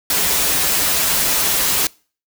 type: noise with comb filter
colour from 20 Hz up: white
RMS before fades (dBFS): -17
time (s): 0.1-1.87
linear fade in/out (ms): 2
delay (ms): 8.4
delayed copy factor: -0.75
effects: noise-tail reverb RT60 0.4 s tail -25 dB re dry